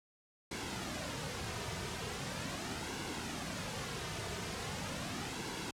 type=noise with flanger; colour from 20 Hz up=pink; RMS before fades=-40 dBFS; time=0.51-5.71 s; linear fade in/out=5 ms; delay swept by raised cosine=1.6 to 3.7 ms; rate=0.4 Hz; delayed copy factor=-0.5; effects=high-pass 60 Hz 12 dB/octave + low-pass 8000 Hz 12 dB/octave